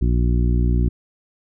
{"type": "harmonic tone", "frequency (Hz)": 59.9, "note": "A#1", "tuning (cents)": 48, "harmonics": [1, 2, 3, 4, 5, 6], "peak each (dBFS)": [-16, -22, -26, -28, -30, -32], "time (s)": [0.01, 0.89], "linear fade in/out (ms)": 10, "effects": []}